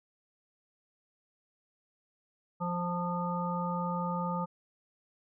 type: harmonic tone with a mistuned harmonic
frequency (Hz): 175.1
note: F3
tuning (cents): +5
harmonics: 1 / 3 / 5 / 7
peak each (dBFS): -33 / -39 / -36 / -37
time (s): 2.6-4.46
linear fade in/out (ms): 20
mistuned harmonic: 5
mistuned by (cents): +24
effects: none